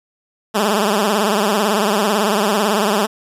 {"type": "tone with vibrato", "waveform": "10% pulse", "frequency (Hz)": 207.7, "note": "G#3", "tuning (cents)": 0, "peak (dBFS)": -6, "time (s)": [0.54, 3.07], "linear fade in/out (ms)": 20, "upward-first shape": "triangle", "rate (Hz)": 18, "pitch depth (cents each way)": 150, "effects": ["resampled to 32000 Hz"]}